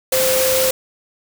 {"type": "tone in noise", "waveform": "sine", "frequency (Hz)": 520, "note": "C5", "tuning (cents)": -11, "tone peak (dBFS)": -16, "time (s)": [0.12, 0.71], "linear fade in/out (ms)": 5, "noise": "white", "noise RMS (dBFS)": -19, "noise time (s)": [0.12, 0.71], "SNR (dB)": 0, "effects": []}